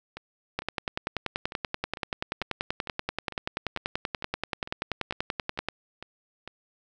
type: two click trains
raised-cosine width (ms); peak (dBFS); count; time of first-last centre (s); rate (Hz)
0.3; -12 / -22; 54 / 15; 0.59-5.686 / 0.17-6.476; 10.4 / 2.22
effects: none